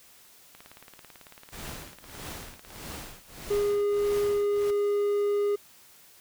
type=click train; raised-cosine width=0.3 ms; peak=-31 dBFS; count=41; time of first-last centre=0.55-2.76 s; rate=18.1 Hz
type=noise with tremolo; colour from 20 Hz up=pink; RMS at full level=-38 dBFS; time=1.52-4.71 s; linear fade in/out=10 ms; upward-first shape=triangle; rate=1.6 Hz; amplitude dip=100%
type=tone; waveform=triangle; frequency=409.4 Hz; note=G#4; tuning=25 cents flat; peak=-21 dBFS; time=3.5-5.56 s; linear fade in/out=10 ms
effects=white hiss -55 dBFS RMS until 6.2 s